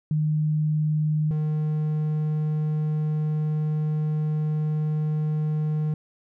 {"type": "tone pair in turn", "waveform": ["sine", "triangle"], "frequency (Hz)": [153.2, 153.2], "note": ["D#3", "D#3"], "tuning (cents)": [-27, -27], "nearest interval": "unison", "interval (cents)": 0, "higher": "neither", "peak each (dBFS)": -20, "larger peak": "neither", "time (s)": [[0.11, 1.31], [1.31, 5.94]], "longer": "second", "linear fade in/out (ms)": 2, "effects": []}